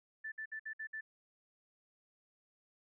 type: tone bursts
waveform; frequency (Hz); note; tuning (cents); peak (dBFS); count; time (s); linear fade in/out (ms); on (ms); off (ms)
sine; 1760; A6; 0; -40; 6; 0.24-1.01; 10; 80; 58
effects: none